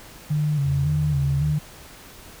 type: tone with vibrato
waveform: sine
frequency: 144.8 Hz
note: D3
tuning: 24 cents flat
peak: -19 dBFS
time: 0.3-1.59 s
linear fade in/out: 10 ms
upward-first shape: square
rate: 1.8 Hz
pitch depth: 65 cents each way
type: tone with pitch glide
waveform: sine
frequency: 85.5 to 76.61 Hz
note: F2 to D#2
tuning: -36 to -26 cents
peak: -27 dBFS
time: 0.63-1.56 s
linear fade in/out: 50 ms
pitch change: -190 cents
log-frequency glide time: 0.88-1.23 s
effects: pink hiss -44 dBFS RMS until 2.4 s